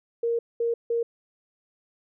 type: tone bursts at uneven times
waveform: sine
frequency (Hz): 466.6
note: A#4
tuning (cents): +2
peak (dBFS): -22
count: 3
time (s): 0.23-0.39 / 0.6-0.74 / 0.9-1.03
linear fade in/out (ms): 5
effects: none